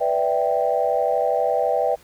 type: chord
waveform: sine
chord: E minor seventh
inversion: second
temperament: equal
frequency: 493.9 / 587.3 / 659.3 / 784 Hz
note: B4 / D5 / E5 / G5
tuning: 0 / 0 / 0 / 0 cents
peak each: -23 dBFS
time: 0-1.96 s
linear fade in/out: 20 ms
effects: tanh soft clip ceiling -7 dBFS + pink hiss -52 dBFS RMS until 2.03 s